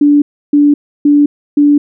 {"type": "tone bursts", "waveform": "sine", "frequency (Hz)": 290.9, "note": "D4", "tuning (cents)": -16, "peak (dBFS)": -4, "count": 4, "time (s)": [0.01, 1.78], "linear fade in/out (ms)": 5, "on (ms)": 210, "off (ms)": 310, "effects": []}